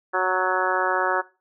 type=harmonic tone with a mistuned harmonic; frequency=185 Hz; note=F#3; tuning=in tune; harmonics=2 / 3 / 4 / 5 / 6 / 7 / 8 / 9; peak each=-28 / -28 / -28 / -28 / -28 / -28 / -28 / -28 dBFS; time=0.13-1.22 s; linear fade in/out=20 ms; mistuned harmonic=9; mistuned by=+19 cents; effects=noise-tail reverb RT60 0.3 s tail -20 dB re dry